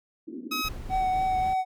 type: band-pass noise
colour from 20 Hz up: white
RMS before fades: -38 dBFS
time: 0.27-0.62 s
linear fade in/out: 10 ms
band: 240 to 330 Hz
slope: 48 dB/octave
type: tone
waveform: 15% pulse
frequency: 1272 Hz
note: D#6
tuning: 38 cents sharp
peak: -21 dBFS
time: 0.51-0.69 s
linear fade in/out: 10 ms
type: noise with tremolo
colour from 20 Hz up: brown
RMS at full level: -35 dBFS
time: 0.64-1.54 s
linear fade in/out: 10 ms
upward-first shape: sine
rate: 4 Hz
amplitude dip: 25%
type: tone with vibrato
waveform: triangle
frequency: 751 Hz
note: F#5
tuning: 26 cents sharp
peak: -21 dBFS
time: 0.89-1.65 s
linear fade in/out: 50 ms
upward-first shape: triangle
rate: 3.6 Hz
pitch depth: 17 cents each way
effects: none